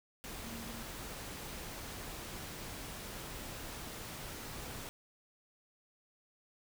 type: tone in noise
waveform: sine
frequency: 230 Hz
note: A#3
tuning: 23 cents flat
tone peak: -47 dBFS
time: 0.44-0.82 s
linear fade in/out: 0 ms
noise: pink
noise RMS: -45 dBFS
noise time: 0.24-4.89 s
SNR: -5 dB
effects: none